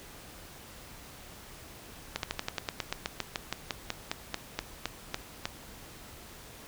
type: slowing click train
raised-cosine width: 0.2 ms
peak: -13 dBFS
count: 21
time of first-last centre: 2.16-5.455 s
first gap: 72 ms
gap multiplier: 1.08
effects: pink hiss -49 dBFS RMS until 6.67 s